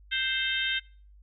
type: harmonic tone with a mistuned harmonic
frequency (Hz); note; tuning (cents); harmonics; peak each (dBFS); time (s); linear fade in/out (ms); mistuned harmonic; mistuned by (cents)
523.3; C5; 0; 3 / 4 / 5 / 6 / 7; -31 / -33 / -36 / -31 / -33; 0.11-0.8; 20; 5; +20
effects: noise-tail reverb RT60 0.4 s tail -23 dB re dry + added 50 Hz sine -51 dBFS peak until 1.22 s